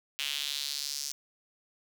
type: tone with high-pass filter sweep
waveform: square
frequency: 71.4 Hz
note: D2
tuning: 48 cents flat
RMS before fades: -35 dBFS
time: 0.19-1.12 s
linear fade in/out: 0 ms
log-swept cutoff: 2900 to 5700 Hz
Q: 3
effects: none